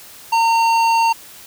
sine tone with hard clipping, 914 Hz, A#5, 34 cents flat, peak -14 dBFS, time 0.32-1.13 s, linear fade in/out 10 ms, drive 12 dB, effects white hiss -40 dBFS RMS until 1.46 s

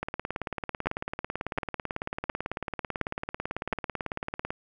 two click trains, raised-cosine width 0.5 ms, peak -16 / -11 dBFS, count 82 / 5, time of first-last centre 0.03-4.505 / 0.87-3.727 s, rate 18.1 / 1.4 Hz, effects none

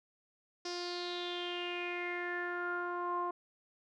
sawtooth tone with low-pass filter sweep, 352.3 Hz, F4, 15 cents sharp, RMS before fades -38 dBFS, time 0.65-3.31 s, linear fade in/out 5 ms, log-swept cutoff 5300 to 970 Hz, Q 6.9, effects none

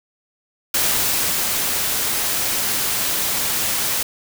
white noise with ADSR envelope, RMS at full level -18 dBFS, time 0.74-4.03 s, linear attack 4 ms, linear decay 690 ms, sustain -3 dB, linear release 4 ms, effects none

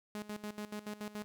sawtooth tone with tremolo, 209.6 Hz, G#3, 16 cents sharp, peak -35 dBFS, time 0.15-1.24 s, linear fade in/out 0 ms, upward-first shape square, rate 7 Hz, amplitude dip 80%, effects none

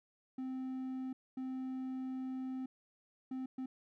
triangle tone bursts at uneven times, 260 Hz, C4, 11 cents flat, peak -36 dBFS, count 4, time 0.38-1.13 / 1.37-2.66 / 3.31-3.46 / 3.58-3.66 s, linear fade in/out 5 ms, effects none

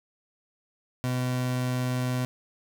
30% pulse tone, 126.1 Hz, B2, 36 cents sharp, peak -23 dBFS, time 1.04-2.25 s, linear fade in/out 0 ms, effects none

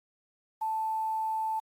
sine tone with quantisation, 880 Hz, A5, in tune, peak -28 dBFS, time 0.61-1.6 s, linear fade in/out 10 ms, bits 9, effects AAC 64 kbps

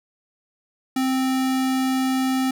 square tone, 261.6 Hz, C4, in tune, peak -20 dBFS, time 0.96-2.51 s, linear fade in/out 5 ms, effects none

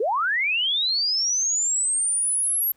sine linear sweep, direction up, 390 to 11710 Hz, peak -20 dBFS, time 0-2.72 s, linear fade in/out 5 ms, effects pink hiss -65 dBFS RMS until 2.76 s

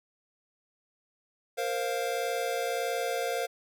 square chord, Bb suspended second, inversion none, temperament equal with one note detuned, 466.2 / 527.8 / 698.5 Hz, Bb4 / C5 / F5, 0 / +15 / 0 cents, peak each -34 dBFS, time 1.57-3.47 s, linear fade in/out 20 ms, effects none

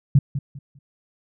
sine tone with echo, 138.59 Hz, C#3, in tune, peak -9 dBFS, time 0.15-0.19 s, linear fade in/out 5 ms, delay 200 ms, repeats 3, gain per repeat -12 dB, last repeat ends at 0.79 s, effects none

